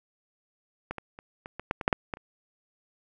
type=clicks; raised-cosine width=0.5 ms; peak=-18 / -21 / -28 / -24 / -21 / -11 / -19 / -7 / -7 / -16 / -30 dBFS; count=11; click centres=0.91 / 0.983 / 1.189 / 1.459 / 1.596 / 1.711 / 1.812 / 1.879 / 1.928 / 2.138 / 2.171 s; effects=none